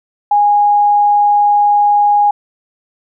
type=tone; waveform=sine; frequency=824 Hz; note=G#5; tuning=14 cents flat; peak=-7 dBFS; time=0.31-2.31 s; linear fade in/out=5 ms; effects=none